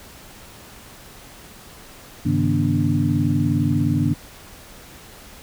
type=tone cluster; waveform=sine; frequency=101.3 / 138.3 / 158.1 / 240.6 / 292.5 Hz; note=G#2 / C#3 / D#3 / B3 / D4; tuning=-43 / -4 / +28 / -45 / -7 cents; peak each=-23 dBFS; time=2.25-4.14 s; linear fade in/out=10 ms; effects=pink hiss -43 dBFS RMS until 5.42 s